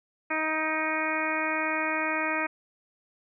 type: harmonic tone with a mistuned harmonic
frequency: 313.9 Hz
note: D#4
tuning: 15 cents sharp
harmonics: 1 / 2 / 3 / 4 / 5 / 6 / 7 / 8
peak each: -34 / -34 / -34 / -34 / -34 / -34 / -34 / -34 dBFS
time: 0.3-2.47 s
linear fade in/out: 10 ms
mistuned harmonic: 8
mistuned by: -40 cents
effects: none